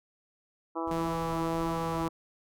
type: harmonic tone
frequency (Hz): 164.81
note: E3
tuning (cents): 0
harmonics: 2 / 3 / 4 / 5 / 6 / 7 / 8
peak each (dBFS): -34 / -39 / -40 / -39 / -37 / -40 / -44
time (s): 0.75-2.09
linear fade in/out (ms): 20
type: noise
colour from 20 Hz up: brown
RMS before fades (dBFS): -45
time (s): 0.87-2.07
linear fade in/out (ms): 5
type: tone with vibrato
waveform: sawtooth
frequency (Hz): 164.81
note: E3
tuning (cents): 0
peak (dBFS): -30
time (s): 0.91-2.08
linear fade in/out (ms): 0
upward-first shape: sine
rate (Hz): 1.6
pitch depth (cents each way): 21
effects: none